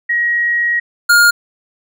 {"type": "tone pair in turn", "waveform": ["sine", "square"], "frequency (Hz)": [1896, 1417.4], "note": ["A#6", "F6"], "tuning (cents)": [29, 25], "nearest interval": "perfect fourth", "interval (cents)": 504, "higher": "first", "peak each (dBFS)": [-12, -7], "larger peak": "second", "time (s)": [[0.09, 0.8], [1.09, 1.31]], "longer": "first", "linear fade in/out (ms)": 10, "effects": []}